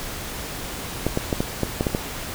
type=clicks; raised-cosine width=2 ms; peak=-7 dBFS; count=8; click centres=1.066 / 1.174 / 1.328 / 1.405 / 1.633 / 1.809 / 1.868 / 1.949 s; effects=pink hiss -32 dBFS RMS until 2.34 s